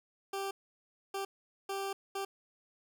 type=tone bursts at uneven times; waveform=20% pulse; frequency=392 Hz; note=G4; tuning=in tune; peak=-30 dBFS; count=4; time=0.33-0.51 / 1.14-1.25 / 1.69-1.93 / 2.15-2.25 s; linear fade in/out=5 ms; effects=none